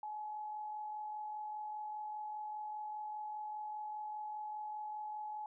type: tone with amplitude modulation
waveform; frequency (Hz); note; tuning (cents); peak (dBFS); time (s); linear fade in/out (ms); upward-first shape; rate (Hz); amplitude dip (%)
sine; 849; G#5; +38; -39; 0.03-5.46; 2; sine; 45; 30
effects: none